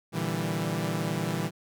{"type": "chord", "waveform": "sawtooth", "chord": "E half-diminished seventh", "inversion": "second", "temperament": "equal", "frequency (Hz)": [116.54, 146.83, 164.81, 196], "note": ["Bb2", "D3", "E3", "G3"], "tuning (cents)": [0, 0, 0, 0], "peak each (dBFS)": [-31, -31, -27, -30], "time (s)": [0.12, 1.51], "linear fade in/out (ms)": 50, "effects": []}